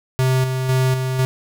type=tone with tremolo; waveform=square; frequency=130 Hz; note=C3; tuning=11 cents flat; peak=-15 dBFS; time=0.19-1.25 s; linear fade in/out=0 ms; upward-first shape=square; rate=2 Hz; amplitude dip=45%; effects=none